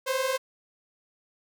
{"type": "tone pair together", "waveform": "sawtooth", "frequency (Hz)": [513, 533.8], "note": ["C5", "C5"], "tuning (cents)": [-34, 35], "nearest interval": "minor second", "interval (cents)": 69, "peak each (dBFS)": [-25, -24], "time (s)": [0.06, 0.38], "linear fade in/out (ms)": 20, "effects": []}